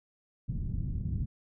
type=low-pass noise; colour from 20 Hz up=white; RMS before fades=-33 dBFS; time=0.48-1.26 s; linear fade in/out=10 ms; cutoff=160 Hz; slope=24 dB/octave; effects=none